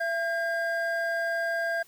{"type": "tone pair together", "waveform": "triangle", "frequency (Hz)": [671.9, 1610], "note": ["E5", "G6"], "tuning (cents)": [33, 46], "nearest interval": "octave + minor third", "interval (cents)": 1513, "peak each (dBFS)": -27, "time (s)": [0, 1.83], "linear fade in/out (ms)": 10, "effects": ["white hiss -58 dBFS RMS until 1.87 s"]}